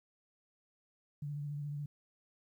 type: tone with vibrato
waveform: sine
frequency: 145.7 Hz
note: D3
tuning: 13 cents flat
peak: -37 dBFS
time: 1.22-1.86 s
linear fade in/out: 5 ms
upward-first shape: sine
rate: 14 Hz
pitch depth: 30 cents each way
effects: 12-bit